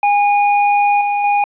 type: tone with level steps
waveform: square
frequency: 818 Hz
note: G#5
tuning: 26 cents flat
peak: -11 / -15 / -12 dBFS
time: 0.03-1.44 s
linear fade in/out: 2 ms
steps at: 1.01 / 1.24 s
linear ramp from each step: 2 ms
effects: resampled to 8000 Hz + 8-bit